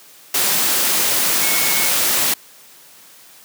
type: tone in noise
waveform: sine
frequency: 2198 Hz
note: C#7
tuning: 15 cents flat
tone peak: -24 dBFS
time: 1.42-1.89 s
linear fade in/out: 5 ms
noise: white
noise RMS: -17 dBFS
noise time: 0.34-2.34 s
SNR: -10 dB
effects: white hiss -45 dBFS RMS until 3.44 s + high-pass 150 Hz 12 dB/octave